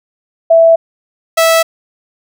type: tone pair in turn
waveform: sine / sawtooth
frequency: 660 / 655.1 Hz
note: E5 / E5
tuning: +2 / -11 cents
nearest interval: unison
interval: 13 cents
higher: first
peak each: -3 dBFS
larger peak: neither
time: 0.5-0.76 / 1.37-1.63 s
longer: neither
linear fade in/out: 10 ms
effects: none